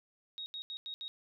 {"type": "tone bursts at uneven times", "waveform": "sine", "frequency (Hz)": 3766, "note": "A#7", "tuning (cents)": 17, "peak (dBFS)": -39, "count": 5, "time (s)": [[0.38, 0.46], [0.54, 0.62], [0.7, 0.77], [0.86, 0.94], [1.01, 1.08]], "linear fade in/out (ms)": 0, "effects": []}